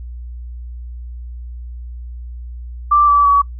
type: tone with pitch steps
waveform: sine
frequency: 1174.7 / 1154.5 / 1134.7 Hz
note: D6 / D6 / C#6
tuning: 0 / -30 / +40 cents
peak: -8 dBFS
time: 2.91-3.42 s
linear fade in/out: 10 ms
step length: 170 ms
effects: noise-tail reverb RT60 0.1 s tail -23 dB re dry + added 60 Hz sine -27 dBFS peak until 3.59 s